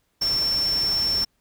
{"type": "tone in noise", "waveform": "sine", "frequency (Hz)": 5410, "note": "E8", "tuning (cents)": 44, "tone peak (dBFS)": -20, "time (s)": [0.21, 1.25], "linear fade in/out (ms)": 10, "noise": "pink", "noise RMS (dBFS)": -35, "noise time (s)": [0.21, 1.25], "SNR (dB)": 12, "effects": ["pink hiss -70 dBFS RMS until 1.4 s"]}